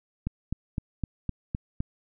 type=click train; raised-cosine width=5 ms; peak=-16 dBFS; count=7; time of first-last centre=0.27-1.805 s; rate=3.91 Hz; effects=none